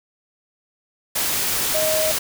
sine tone in noise, 626 Hz, D#5, 10 cents sharp, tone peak -20 dBFS, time 1.74-2.12 s, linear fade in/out 10 ms, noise white, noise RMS -22 dBFS, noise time 1.15-2.19 s, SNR -1 dB, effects none

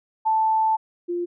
sine tone pair in turn, 880 / 349.2 Hz, A5 / F4, 0 / 0 cents, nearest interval octave + major third, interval 1600 cents, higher first, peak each -17 / -23 dBFS, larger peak first, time 0.25-0.77 / 1.08-1.26 s, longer first, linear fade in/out 20 ms, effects none

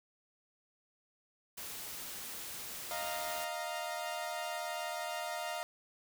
white noise, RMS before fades -44 dBFS, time 1.57-3.45 s, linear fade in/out 10 ms
sawtooth chord, Eb suspended second, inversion none, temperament equal with one note detuned, 619.4 / 698.5 / 932.3 Hz, Eb5 / F5 / Bb5, -8 / 0 / 0 cents, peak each -38 / -36 / -40 dBFS, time 2.91-5.63 s, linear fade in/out 0 ms
effects none

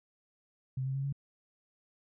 sine tone with pitch steps, 130.81 / 133.64 / 136.52 / 139.47 Hz, C3 / C3 / C#3 / C#3, 0 / +37 / -26 / +11 cents, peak -31 dBFS, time 0.77-1.126 s, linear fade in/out 5 ms, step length 89 ms, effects none

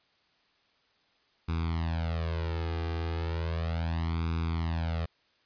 sawtooth tone with flanger, 82.41 Hz, E2, in tune, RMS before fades -31 dBFS, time 1.48-5.06 s, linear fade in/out 10 ms, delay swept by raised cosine 0.81 to 2.51 ms, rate 0.35 Hz, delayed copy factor +1, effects white hiss -68 dBFS RMS until 5.45 s + resampled to 11025 Hz

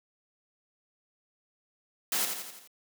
white noise with echo, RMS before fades -29 dBFS, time 2.12-2.25 s, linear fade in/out 2 ms, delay 85 ms, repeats 5, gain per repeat -5 dB, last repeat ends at 2.675 s, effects high-pass 200 Hz 12 dB/octave

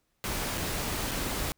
pink noise with dropouts, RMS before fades -32 dBFS, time 0.24-1.52 s, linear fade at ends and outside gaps 0 ms, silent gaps 0.575-0.579 / 1.111-1.115 s, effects pink hiss -75 dBFS RMS until 1.57 s

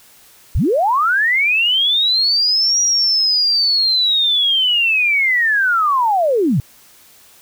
sine linear two-way sweep, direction up then down, 32.7 to 5770 to 107.8 Hz, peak -12 dBFS, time 0.55-6.6 s, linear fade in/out 0 ms, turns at 2.81 s, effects white hiss -47 dBFS RMS until 7.41 s

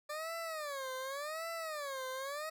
20% pulse tone with vibrato, 587.3 Hz, D5, in tune, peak -34 dBFS, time 0.09-2.5 s, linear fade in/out 10 ms, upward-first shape sine, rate 0.88 Hz, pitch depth 220 cents each way, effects none

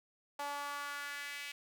sawtooth tone with high-pass filter sweep, 286.5 Hz, D4, 43 cents flat, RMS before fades -42 dBFS, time 0.39-1.52 s, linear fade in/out 5 ms, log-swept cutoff 800 to 2400 Hz, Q 2.7, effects none

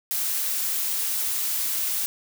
blue noise, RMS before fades -26 dBFS, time 0.11-2.06 s, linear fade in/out 0 ms, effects none

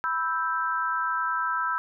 sine chord, E minor, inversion second, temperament equal, 987.8 / 1318.5 / 1568 Hz, B5 / E6 / G6, 0 / 0 / 0 cents, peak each -30 / -27 / -30 dBFS, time 0.04-1.78 s, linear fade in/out 0 ms, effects none

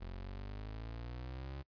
30% pulse exponential sweep, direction up, 43.36 to 69.9 Hz, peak -40 dBFS, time 0-1.63 s, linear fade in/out 20 ms, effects noise-tail reverb RT60 0.1 s tail -25 dB re dry + resampled to 11025 Hz

